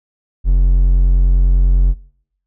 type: tone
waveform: triangle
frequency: 44.99 Hz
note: F#1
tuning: 48 cents flat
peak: -6 dBFS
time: 0.44-1.95 s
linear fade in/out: 50 ms
effects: noise-tail reverb RT60 0.7 s tail -23 dB re dry